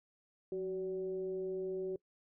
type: tone with frequency modulation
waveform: sine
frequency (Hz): 376.2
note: F#4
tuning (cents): +29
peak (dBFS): -35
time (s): 0.52-1.96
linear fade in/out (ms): 2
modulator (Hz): 197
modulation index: 0.42
effects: noise-tail reverb RT60 0.1 s tail -23 dB re dry